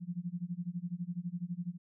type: tone with tremolo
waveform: sine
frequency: 175.5 Hz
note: F3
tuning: 9 cents sharp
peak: -32 dBFS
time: 0-1.78 s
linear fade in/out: 50 ms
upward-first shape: sine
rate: 12 Hz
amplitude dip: 95%
effects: none